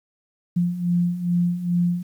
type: beating tone pair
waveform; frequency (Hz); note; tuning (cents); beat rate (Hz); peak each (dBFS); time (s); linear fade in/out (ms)
sine; 173.3 / 175.7; F3 / F3; -13 / +11; 2.4; -25 / -20; 0.56-2.03; 10
effects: 9-bit